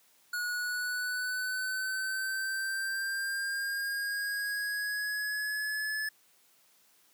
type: linear sweep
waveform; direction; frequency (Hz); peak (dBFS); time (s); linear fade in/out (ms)
square; up; 1451 to 1727; -32; 0.33-6.09; 5
effects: white hiss -65 dBFS RMS until 7.13 s + high-pass 150 Hz 12 dB/octave